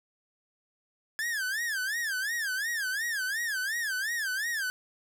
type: tone with vibrato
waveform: 45% pulse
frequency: 1687 Hz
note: G#6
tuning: 27 cents sharp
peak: -29 dBFS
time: 1.19-4.7 s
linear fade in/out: 0 ms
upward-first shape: sine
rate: 2.8 Hz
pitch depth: 210 cents each way
effects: none

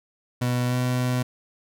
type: tone with pitch glide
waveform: 30% pulse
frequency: 123.47 to 125.41 Hz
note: B2 to B2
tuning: 0 to +27 cents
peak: -19 dBFS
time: 0.41-1.23 s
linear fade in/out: 10 ms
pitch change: +27 cents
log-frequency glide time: 0.67-0.75 s
effects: none

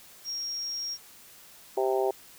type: tone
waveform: sine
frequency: 5588 Hz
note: F8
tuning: in tune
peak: -31 dBFS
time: 0.24-0.98 s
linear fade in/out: 50 ms
type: harmonic tone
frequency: 130.81 Hz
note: C3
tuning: in tune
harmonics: 3 / 4 / 5 / 6 / 7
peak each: -26 / -32 / -31 / -32 / -37 dBFS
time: 1.77-2.11 s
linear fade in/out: 5 ms
effects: white hiss -52 dBFS RMS until 2.38 s

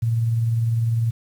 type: tone with tremolo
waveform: sine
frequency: 115 Hz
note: A#2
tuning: 23 cents flat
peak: -16 dBFS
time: 0.02-1.11 s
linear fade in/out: 10 ms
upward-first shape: sine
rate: 20 Hz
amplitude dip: 35%
effects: 8-bit

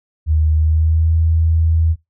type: tone with pitch glide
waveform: sine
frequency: 77.78 to 81.22 Hz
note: D#2 to E2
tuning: 0 to -25 cents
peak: -11 dBFS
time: 0.26-1.96 s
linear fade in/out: 50 ms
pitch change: +75 cents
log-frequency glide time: 0.55-1.13 s
effects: noise-tail reverb RT60 0.2 s tail -22 dB re dry

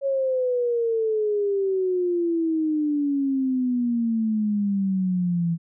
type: exponential sweep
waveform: sine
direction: down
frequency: 554.4 to 165.5 Hz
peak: -20 dBFS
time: 0.01-5.58 s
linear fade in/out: 50 ms
effects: none

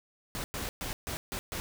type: noise bursts at uneven times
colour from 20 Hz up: pink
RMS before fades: -36 dBFS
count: 6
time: 0.35-0.44 / 0.54-0.69 / 0.81-0.93 / 1.07-1.17 / 1.32-1.39 / 1.52-1.6 s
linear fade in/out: 0 ms
effects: none

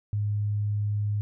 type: tone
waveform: sine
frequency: 103.83 Hz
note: G#2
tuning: in tune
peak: -24 dBFS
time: 0.13-1.21 s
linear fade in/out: 0 ms
effects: none

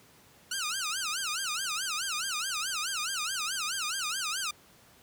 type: tone with vibrato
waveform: 10% pulse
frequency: 1391 Hz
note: F6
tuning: 7 cents flat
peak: -22 dBFS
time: 0.51-4.51 s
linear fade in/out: 5 ms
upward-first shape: sine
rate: 4.7 Hz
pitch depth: 250 cents each way
effects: pink hiss -58 dBFS RMS until 5.02 s + high-pass 80 Hz 12 dB/octave

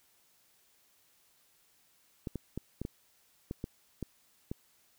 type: clicks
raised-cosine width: 3 ms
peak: -23 dBFS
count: 9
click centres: 2.272 / 2.357 / 2.576 / 2.816 / 2.851 / 3.511 / 3.641 / 4.027 / 4.515 s
effects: white hiss -68 dBFS RMS until 4.98 s

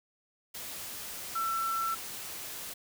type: tone in noise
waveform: sine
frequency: 1339 Hz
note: E6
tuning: 27 cents sharp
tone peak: -29 dBFS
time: 1.35-1.95 s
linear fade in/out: 10 ms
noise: white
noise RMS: -41 dBFS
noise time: 0.54-2.74 s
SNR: +9 dB
effects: none

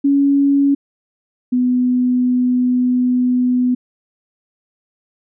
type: tone pair in turn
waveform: sine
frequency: 280 / 249.5 Hz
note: C#4 / B3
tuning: +18 / +18 cents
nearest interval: major second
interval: 200 cents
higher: first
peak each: -10 / -12 dBFS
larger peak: first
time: 0.04-0.75 / 1.52-3.75 s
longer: second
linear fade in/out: 10 ms
effects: none

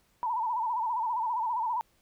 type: tone with vibrato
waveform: sine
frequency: 932.3 Hz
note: A#5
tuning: in tune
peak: -27 dBFS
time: 0.23-1.81 s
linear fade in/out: 0 ms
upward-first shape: sine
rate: 15 Hz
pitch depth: 120 cents each way
effects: pink hiss -68 dBFS RMS until 2.01 s

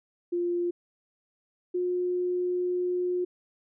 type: tone pair in turn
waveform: sine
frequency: 349.2 / 359 Hz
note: F4 / F4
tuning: 0 / +48 cents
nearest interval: unison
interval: 48 cents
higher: second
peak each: -25 dBFS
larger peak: neither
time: 0.32-0.71 / 1.74-3.25 s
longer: second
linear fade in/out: 10 ms
effects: none

